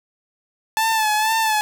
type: tone with vibrato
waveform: sawtooth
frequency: 872 Hz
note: A5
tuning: 16 cents flat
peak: -13 dBFS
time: 0.77-1.61 s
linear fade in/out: 0 ms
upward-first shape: sine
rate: 2.1 Hz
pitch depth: 50 cents each way
effects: none